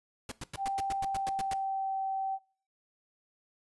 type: noise bursts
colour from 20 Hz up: pink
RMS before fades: -39 dBFS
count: 11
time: 0.29-1.536 s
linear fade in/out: 2 ms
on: 26 ms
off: 96 ms
type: tone with pitch glide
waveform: sine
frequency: 784 to 772.8 Hz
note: G5 to G5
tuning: 0 to -25 cents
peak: -30 dBFS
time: 0.57-2.39 s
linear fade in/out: 50 ms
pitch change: -25 cents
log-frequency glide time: 0.89-1.98 s
effects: noise-tail reverb RT60 0.4 s tail -19 dB re dry + resampled to 24000 Hz